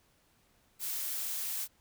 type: noise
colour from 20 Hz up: blue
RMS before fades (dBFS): -36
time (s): 0.79-1.68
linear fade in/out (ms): 50
effects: pink hiss -69 dBFS RMS until 1.8 s